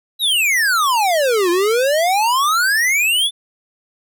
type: exponential two-way sweep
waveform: square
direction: down then up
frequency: 3984 to 339.4 to 3568 Hz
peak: -14 dBFS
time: 0.19-3.31 s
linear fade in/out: 50 ms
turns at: 1.5 s
effects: none